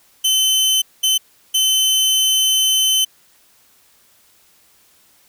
sawtooth tone bursts at uneven times, 3060 Hz, G7, 42 cents flat, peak -10 dBFS, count 3, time 0.24-0.82 / 1.03-1.18 / 1.54-3.05 s, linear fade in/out 10 ms, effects white hiss -54 dBFS RMS until 5.28 s

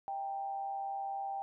sine tone with amplitude modulation, 788 Hz, G5, 9 cents sharp, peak -33 dBFS, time 0.08-1.42 s, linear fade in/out 0 ms, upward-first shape sine, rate 140 Hz, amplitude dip 50%, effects none

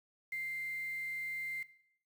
sine tone with quantisation, 2093 Hz, C7, in tune, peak -36 dBFS, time 0.32-1.63 s, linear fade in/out 5 ms, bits 9, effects noise-tail reverb RT60 0.7 s tail -18 dB re dry

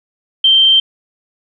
sine tone, 3136 Hz, G7, in tune, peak -6 dBFS, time 0.44-0.8 s, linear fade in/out 5 ms, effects none

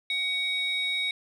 sine tone pair together, 2248 / 3781 Hz, C#7 / A#7, +24 / +24 cents, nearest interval major sixth, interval 900 cents, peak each -27 dBFS, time 0.1-1.11 s, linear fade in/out 2 ms, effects tanh soft clip ceiling -21 dBFS

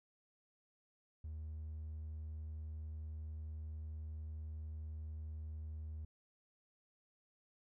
triangle tone, 77.78 Hz, D#2, in tune, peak -40 dBFS, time 1.24-6.05 s, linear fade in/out 5 ms, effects tanh soft clip ceiling -38 dBFS

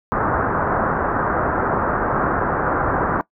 white low-pass noise, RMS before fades -20 dBFS, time 0.12-3.21 s, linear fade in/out 0 ms, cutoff 1500 Hz, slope 48 dB/octave, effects noise-tail reverb RT60 0.1 s tail -20 dB re dry

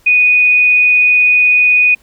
sine tone, 2479 Hz, D#7, 7 cents flat, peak -6 dBFS, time 0.06-1.95 s, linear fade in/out 10 ms, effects pink hiss -51 dBFS RMS until 2.02 s

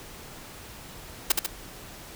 white noise with echo, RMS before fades -19 dBFS, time 1.3-1.32 s, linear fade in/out 5 ms, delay 72 ms, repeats 2, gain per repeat -4 dB, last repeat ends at 1.464 s, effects pink hiss -44 dBFS RMS until 2.15 s

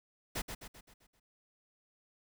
pink noise with echo, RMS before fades -36 dBFS, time 0.35-0.42 s, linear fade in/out 10 ms, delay 130 ms, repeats 6, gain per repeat -6 dB, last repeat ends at 1.2 s, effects none

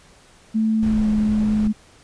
sine tone with pitch glide, 220 to 213.1 Hz, A3 to G#3, 0 to +45 cents, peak -16 dBFS, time 0.54-1.73 s, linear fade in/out 20 ms, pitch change -55 cents, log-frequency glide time 0.8-1.1 s
brown noise, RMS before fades -29 dBFS, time 0.82-1.68 s, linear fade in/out 10 ms
effects pink hiss -51 dBFS RMS until 2.03 s + resampled to 22050 Hz

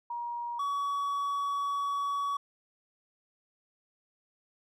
sine / triangle tone pair in turn, 950 / 1130.6 Hz, A#5 / C#6, +33 / +34 cents, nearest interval minor third, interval 301 cents, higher second, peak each -33 / -27 dBFS, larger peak second, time 0.1-0.59 / 0.59-2.37 s, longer second, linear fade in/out 5 ms, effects none

